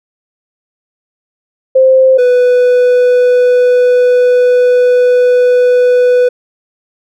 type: tone pair in turn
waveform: sine / triangle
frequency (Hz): 523.3 / 495.4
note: C5 / B4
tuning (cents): 0 / +5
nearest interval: minor second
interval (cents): 95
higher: first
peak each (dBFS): -3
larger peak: neither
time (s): 1.75-2.18 / 2.18-6.29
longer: second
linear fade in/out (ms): 10
effects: none